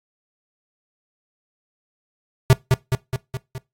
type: tone with echo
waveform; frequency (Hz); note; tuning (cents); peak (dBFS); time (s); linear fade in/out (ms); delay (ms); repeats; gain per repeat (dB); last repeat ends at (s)
square; 130.3; C3; -7; -9; 2.5-2.53; 0; 210; 5; -4; 3.58
effects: noise-tail reverb RT60 0.2 s tail -21 dB re dry + AAC 48 kbps